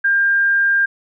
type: tone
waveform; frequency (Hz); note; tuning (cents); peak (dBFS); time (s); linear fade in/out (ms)
sine; 1600; G6; +35; -12; 0.04-0.86; 10
effects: none